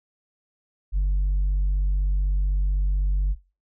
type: tone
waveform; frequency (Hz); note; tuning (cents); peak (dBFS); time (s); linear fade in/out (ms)
sine; 47.95; G1; -37; -16; 0.92-3.36; 50
effects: noise-tail reverb RT60 0.3 s tail -22 dB re dry + tanh soft clip ceiling -18 dBFS